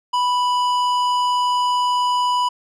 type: tone with tanh clipping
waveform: sine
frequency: 987.8 Hz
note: B5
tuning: in tune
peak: -18 dBFS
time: 0.13-2.49 s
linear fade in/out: 10 ms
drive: 13 dB
effects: none